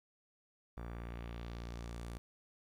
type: tone with low-pass filter sweep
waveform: sawtooth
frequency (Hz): 58.27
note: A#1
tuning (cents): 0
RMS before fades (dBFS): -45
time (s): 0.77-2.18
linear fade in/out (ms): 0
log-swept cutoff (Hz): 1400 to 12000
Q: 1.3
effects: 11-bit